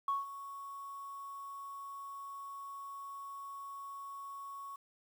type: tone with ADSR envelope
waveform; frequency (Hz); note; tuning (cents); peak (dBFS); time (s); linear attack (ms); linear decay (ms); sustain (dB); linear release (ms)
sine; 1108.7; C#6; 0; -28; 0.08-4.76; 3; 170; -15; 5
effects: tanh soft clip ceiling -26 dBFS + 10-bit